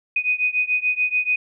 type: beating tone pair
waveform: sine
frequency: 2489 / 2495.9 Hz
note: D#7 / D#7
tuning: 0 / +5 cents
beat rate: 6.9 Hz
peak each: -21 / -22 dBFS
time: 0.16-1.36 s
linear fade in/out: 5 ms
effects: none